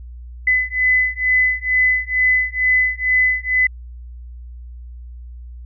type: beating tone pair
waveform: sine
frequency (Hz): 2011 / 2013.2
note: B6 / B6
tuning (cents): +31 / +33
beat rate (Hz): 2.2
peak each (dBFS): -17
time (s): 0.47-3.67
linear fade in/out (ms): 5
effects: added 60 Hz sine -32 dBFS peak until 5.65 s